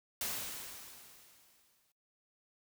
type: noise with exponential decay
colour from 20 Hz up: white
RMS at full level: -36 dBFS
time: 0.21-1.92 s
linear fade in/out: 2 ms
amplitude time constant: 370 ms
effects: noise-tail reverb RT60 0.2 s tail -23 dB re dry